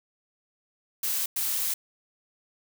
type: noise bursts at uneven times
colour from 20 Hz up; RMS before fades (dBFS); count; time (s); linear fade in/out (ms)
blue; -28; 2; 1.03-1.26 / 1.36-1.74; 5
effects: none

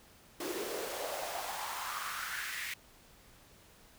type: noise with high-pass filter sweep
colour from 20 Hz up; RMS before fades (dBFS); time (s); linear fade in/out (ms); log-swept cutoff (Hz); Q
pink; -39; 0.4-2.74; 5; 330 to 2100; 3.9
effects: pink hiss -60 dBFS RMS until 3.98 s

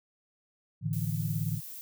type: chord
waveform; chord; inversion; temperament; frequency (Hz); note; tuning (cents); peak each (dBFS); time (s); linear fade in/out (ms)
sine; A suspended fourth; none; equal with one note detuned; 108.74 / 146.83 / 164.81; A2 / D3 / E3; -20 / 0 / 0; -33; 0.81-1.61; 50
type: noise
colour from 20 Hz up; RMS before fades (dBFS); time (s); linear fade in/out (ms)
violet; -43; 0.93-1.81; 0
effects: none

